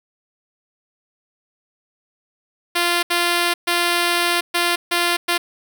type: tone bursts at uneven times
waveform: 5% pulse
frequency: 347.2 Hz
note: F4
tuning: 10 cents flat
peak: -5 dBFS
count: 6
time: 2.75-3.03 / 3.1-3.54 / 3.67-4.41 / 4.54-4.76 / 4.91-5.17 / 5.28-5.38 s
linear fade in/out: 10 ms
effects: none